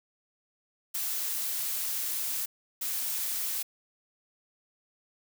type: noise bursts at uneven times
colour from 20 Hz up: blue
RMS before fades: -32 dBFS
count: 2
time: 0.94-2.46 / 2.81-3.63 s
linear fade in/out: 10 ms
effects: none